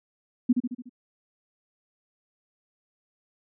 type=tone with echo; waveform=sine; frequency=246.9 Hz; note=B3; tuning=in tune; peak=-15 dBFS; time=0.49-0.53 s; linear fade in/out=10 ms; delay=73 ms; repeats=5; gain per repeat=-5 dB; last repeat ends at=0.895 s; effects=none